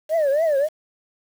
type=tone with vibrato; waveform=sine; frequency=600 Hz; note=D5; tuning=37 cents sharp; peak=-14 dBFS; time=0.09-0.69 s; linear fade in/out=50 ms; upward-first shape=triangle; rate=3.6 Hz; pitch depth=210 cents each way; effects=tanh soft clip ceiling -15 dBFS + 7-bit